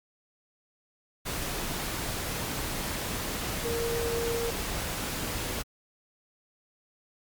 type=tone in noise; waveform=sine; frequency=466.2 Hz; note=A#4; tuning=in tune; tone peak=-29 dBFS; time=3.64-4.51 s; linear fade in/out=20 ms; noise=pink; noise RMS=-33 dBFS; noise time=1.25-5.63 s; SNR=+1 dB; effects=Opus 48 kbps